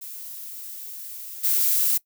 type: noise with level steps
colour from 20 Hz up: violet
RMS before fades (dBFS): -37 / -21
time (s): 0.01-1.98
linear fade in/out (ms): 10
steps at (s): 1.43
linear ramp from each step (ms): 20
effects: noise-tail reverb RT60 0.1 s tail -21 dB re dry